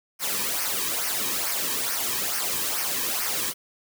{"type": "noise with flanger", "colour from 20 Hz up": "white", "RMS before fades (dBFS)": -27, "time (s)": [0.19, 3.54], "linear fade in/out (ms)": 50, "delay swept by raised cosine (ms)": [0.26, 1.46], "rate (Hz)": 2.3, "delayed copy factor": -0.65, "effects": []}